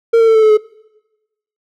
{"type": "tone with pitch steps", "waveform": "triangle", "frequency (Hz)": [459.7, 452.8, 446.1, 439.4, 432.9, 426.4], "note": ["A#4", "A4", "A4", "A4", "A4", "G#4"], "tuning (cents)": [-24, 50, 24, -2, -28, 46], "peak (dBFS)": -4, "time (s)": [0.13, 0.574], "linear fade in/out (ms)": 10, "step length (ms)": 74, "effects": ["noise-tail reverb RT60 1.0 s tail -23 dB re dry"]}